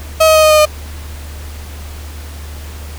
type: tone with pitch steps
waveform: 35% pulse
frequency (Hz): 637 / 631.1 / 625.3 / 619.6 / 613.9 / 608.2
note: D#5 / D#5 / D#5 / D#5 / D#5 / D#5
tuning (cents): +41 / +24 / +8 / -7 / -23 / -40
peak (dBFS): -4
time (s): 0.2-0.656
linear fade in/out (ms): 10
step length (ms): 76
effects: added 74 Hz sine -26 dBFS peak until 2.98 s + pink hiss -35 dBFS RMS until 2.98 s